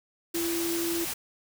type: tone in noise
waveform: sine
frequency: 337.6 Hz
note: E4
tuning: 41 cents sharp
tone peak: -28 dBFS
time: 0.34-1.05 s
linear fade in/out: 10 ms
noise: white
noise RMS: -33 dBFS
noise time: 0.34-1.14 s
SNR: +2 dB
effects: none